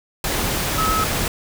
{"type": "tone in noise", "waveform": "sine", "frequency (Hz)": 1290, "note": "E6", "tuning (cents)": -38, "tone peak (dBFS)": -19, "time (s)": [0.78, 1.04], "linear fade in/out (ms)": 2, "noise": "pink", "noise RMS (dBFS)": -22, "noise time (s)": [0.24, 1.28], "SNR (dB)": 0, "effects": []}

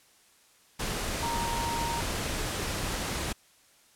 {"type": "tone in noise", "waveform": "sine", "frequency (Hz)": 932.3, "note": "A#5", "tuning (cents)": 0, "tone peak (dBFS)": -31, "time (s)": [1.22, 2.01], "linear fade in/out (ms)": 10, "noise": "pink", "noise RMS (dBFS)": -32, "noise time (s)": [0.79, 3.33], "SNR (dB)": -2, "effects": ["white hiss -61 dBFS RMS until 3.95 s", "low-pass 11000 Hz 12 dB/octave"]}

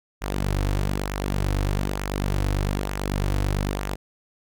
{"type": "tone with flanger", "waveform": "sawtooth", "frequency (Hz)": 49, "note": "G1", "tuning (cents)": 0, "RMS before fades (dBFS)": -25, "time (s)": [0.21, 3.96], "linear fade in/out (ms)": 20, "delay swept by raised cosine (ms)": [0.22, 5.12], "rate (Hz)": 1.1, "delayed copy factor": -0.5, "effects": []}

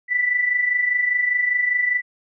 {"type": "tone pair together", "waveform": "sine", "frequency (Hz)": [1953, 1978], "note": ["B6", "B6"], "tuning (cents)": [-20, 2], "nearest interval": "unison", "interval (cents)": 22, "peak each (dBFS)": [-25, -18], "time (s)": [0.08, 2.02], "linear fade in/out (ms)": 50, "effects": []}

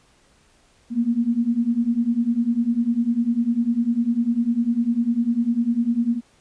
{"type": "beating tone pair", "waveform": "sine", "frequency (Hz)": [229.1, 239.1], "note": ["A#3", "A#3"], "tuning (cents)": [-30, 44], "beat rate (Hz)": 10, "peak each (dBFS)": [-22, -20], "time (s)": [0.9, 6.21], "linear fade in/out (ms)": 50, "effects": ["pink hiss -58 dBFS RMS until 6.4 s", "resampled to 22050 Hz"]}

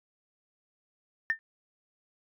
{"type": "tone with exponential decay", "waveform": "sine", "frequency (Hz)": 1800, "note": "A6", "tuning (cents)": 39, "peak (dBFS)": -19, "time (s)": [1.3, 1.39], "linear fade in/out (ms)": 0, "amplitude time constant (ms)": 19, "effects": ["tanh soft clip ceiling -17 dBFS"]}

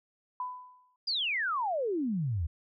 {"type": "tone with exponential decay", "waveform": "sine", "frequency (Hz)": 1000, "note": "B5", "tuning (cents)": 21, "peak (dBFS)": -30, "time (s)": [0.4, 0.96], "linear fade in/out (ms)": 2, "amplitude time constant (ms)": 120}
{"type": "exponential sweep", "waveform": "sine", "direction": "down", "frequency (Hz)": [4978, 73.42], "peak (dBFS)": -28, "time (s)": [1.07, 2.47], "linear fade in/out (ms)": 10}
{"effects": []}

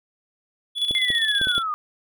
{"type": "tone with tremolo", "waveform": "triangle", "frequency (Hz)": 3416, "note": "G#7", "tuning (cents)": 48, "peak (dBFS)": -17, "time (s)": [0.75, 1.63], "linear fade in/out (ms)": 50, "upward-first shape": "square", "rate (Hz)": 15, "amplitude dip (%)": 55}
{"type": "clicks", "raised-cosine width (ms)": 2, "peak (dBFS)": -19, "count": 5, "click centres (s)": [0.91, 1.103, 1.414, 1.471, 1.58]}
{"type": "linear sweep", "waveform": "sine", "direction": "down", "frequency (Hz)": [2112, 1199], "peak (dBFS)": -23, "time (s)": [0.95, 1.74], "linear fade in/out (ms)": 0}
{"effects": []}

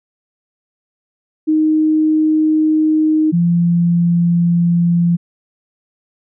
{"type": "tone pair in turn", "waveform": "sine", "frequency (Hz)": [311.1, 171.8], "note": ["D#4", "F3"], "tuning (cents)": [0, -28], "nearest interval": "minor seventh", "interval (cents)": 1028, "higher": "first", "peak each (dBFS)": -10, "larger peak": "neither", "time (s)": [[1.47, 3.32], [3.32, 5.17]], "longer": "neither", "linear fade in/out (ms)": 20, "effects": []}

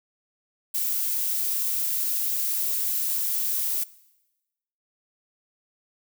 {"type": "noise", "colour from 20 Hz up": "violet", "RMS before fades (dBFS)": -26, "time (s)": [0.74, 3.84], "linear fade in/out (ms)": 10, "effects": ["noise-tail reverb RT60 1.0 s tail -20 dB re dry"]}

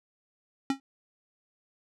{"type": "tone with exponential decay", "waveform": "square", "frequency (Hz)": 271.6, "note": "C#4", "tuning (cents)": -35, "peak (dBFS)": -22, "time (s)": [0.7, 0.8], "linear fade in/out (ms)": 2, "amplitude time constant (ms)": 21, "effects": ["low-pass 7000 Hz 12 dB/octave"]}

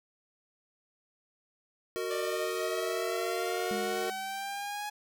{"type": "chord", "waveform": "square", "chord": "D# minor", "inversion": "first", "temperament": "equal with one note detuned", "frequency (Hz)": [370, 459.5, 622.3], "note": ["F#4", "A#4", "D#5"], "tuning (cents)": [0, -25, 0], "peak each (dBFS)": [-36, -36, -42], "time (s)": [1.96, 4.1], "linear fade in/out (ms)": 0}
{"type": "exponential sweep", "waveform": "sawtooth", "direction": "up", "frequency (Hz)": [589, 837], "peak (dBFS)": -31, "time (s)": [2.1, 4.9], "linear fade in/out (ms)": 10}
{"type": "tone with exponential decay", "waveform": "triangle", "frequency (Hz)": 207.7, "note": "G#3", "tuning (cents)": 0, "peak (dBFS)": -32, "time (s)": [3.71, 4.68], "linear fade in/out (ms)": 0, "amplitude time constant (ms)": 210}
{"effects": []}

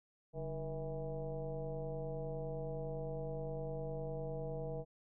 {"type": "tone with frequency modulation", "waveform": "sine", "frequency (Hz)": 311.1, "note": "D#4", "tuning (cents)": 0, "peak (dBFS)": -38, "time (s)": [0.33, 4.85], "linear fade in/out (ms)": 50, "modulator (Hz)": 168, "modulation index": 2.1, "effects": []}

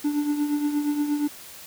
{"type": "tone with tremolo", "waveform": "triangle", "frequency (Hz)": 293.7, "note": "D4", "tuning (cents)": 0, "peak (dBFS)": -17, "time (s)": [0.04, 1.28], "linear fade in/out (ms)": 10, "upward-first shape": "triangle", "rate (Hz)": 8.5, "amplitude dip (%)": 65, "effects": ["white hiss -43 dBFS RMS until 1.66 s"]}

